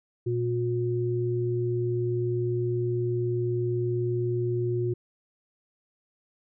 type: tone pair together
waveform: sine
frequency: 119.5 / 359.2 Hz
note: A#2 / F4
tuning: +43 / +49 cents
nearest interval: octave + perfect fifth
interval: 1906 cents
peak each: -27 dBFS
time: 0.26-4.94 s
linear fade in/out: 10 ms
effects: none